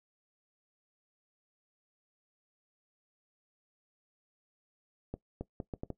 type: accelerating click train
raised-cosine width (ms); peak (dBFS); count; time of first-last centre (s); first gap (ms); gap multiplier
2; -24; 6; 5.14-5.903; 270; 0.71
effects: noise-tail reverb RT60 0.1 s tail -18 dB re dry